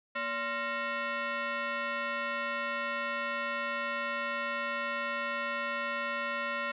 sine tone with frequency modulation, 237 Hz, A#3, 29 cents sharp, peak -31 dBFS, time 0.15-6.72 s, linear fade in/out 10 ms, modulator 810 Hz, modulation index 2.8, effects none

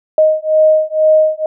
sine beating tone pair, 622.3 / 624.4 Hz, D#5 / D#5, 0 / +6 cents, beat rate 2.1 Hz, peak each -11 dBFS, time 0.18-1.46 s, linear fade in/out 2 ms, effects none

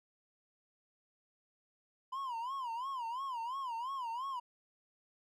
triangle tone with vibrato, 1000 Hz, B5, 21 cents sharp, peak -35 dBFS, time 2.12-4.4 s, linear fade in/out 10 ms, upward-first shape sine, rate 2.9 Hz, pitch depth 170 cents each way, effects none

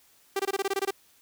sawtooth tone bursts, 392 Hz, G4, in tune, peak -21 dBFS, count 10, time 0.36-0.908 s, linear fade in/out 5 ms, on 35 ms, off 22 ms, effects white hiss -61 dBFS RMS until 1.21 s

